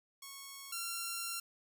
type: tone pair in turn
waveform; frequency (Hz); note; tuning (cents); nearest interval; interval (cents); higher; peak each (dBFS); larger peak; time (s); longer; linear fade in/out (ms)
5% pulse; 1102 / 1370.9; C#6 / F6; -11 / -33; major third; 378; second; -35 / -26; second; 0.22-0.72 / 0.72-1.4; second; 5
effects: none